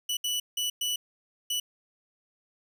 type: tone bursts at uneven times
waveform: sawtooth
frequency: 2960 Hz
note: F#7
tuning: in tune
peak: -24 dBFS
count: 5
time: 0.09-0.17 / 0.24-0.4 / 0.57-0.7 / 0.81-0.96 / 1.5-1.6 s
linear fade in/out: 5 ms
effects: none